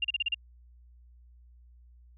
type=tone bursts; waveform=sine; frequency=2794 Hz; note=F7; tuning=in tune; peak=-25 dBFS; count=6; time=0.02-0.345 s; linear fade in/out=5 ms; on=25 ms; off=35 ms; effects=added 60 Hz sine -53 dBFS peak until 2.17 s